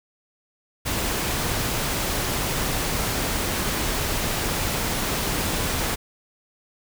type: noise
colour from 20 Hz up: pink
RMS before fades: -25 dBFS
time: 0.85-5.96 s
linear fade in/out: 20 ms
effects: none